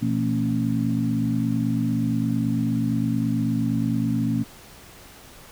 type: tone cluster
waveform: sine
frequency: 120.8 / 170.9 / 227 / 275.8 Hz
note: B2 / F3 / A#3 / C#4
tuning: -38 / -37 / -46 / -9 cents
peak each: -26 / -29 / -24 / -26 dBFS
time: 0.01-4.44 s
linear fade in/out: 20 ms
effects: pink hiss -46 dBFS RMS until 5.51 s